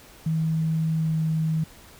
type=tone with pitch glide; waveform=sine; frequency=160 to 158.8 Hz; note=D#3 to D#3; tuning=+49 to +36 cents; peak=-21 dBFS; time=0.26-1.64 s; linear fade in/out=5 ms; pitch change=-13 cents; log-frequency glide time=1-1.1 s; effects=pink hiss -49 dBFS RMS until 1.99 s